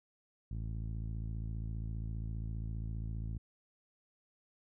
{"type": "tone with low-pass filter", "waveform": "10% pulse", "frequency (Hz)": 55, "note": "A1", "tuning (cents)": 0, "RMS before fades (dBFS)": -39, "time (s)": [0.51, 3.38], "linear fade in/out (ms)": 5, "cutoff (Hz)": 110, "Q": 0.83, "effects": []}